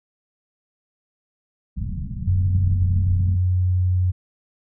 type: low-pass noise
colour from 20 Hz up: pink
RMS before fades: -27 dBFS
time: 1.76-3.38 s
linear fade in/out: 20 ms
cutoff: 210 Hz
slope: 48 dB/octave
type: tone with pitch glide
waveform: sine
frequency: 92.5 to 91.17 Hz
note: F#2 to F#2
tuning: 0 to -25 cents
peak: -16 dBFS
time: 2.26-4.12 s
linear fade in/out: 20 ms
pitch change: -25 cents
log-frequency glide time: 2.71-2.85 s
effects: none